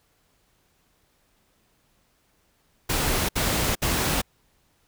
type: noise bursts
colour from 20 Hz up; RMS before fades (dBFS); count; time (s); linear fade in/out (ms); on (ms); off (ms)
pink; -24; 3; 2.89-4.218; 10; 400; 64
effects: pink hiss -66 dBFS RMS until 4.87 s